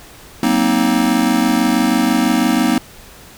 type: chord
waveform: square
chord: C half-diminished seventh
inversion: second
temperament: just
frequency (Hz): 188.37 / 235.5 / 261.6 / 314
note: Gb3 / Bb3 / C4 / Eb4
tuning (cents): +31 / +18 / 0 / +16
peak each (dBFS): -23 / -17 / -18 / -19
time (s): 0.43-2.78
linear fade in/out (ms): 2
effects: pink hiss -40 dBFS RMS until 3.37 s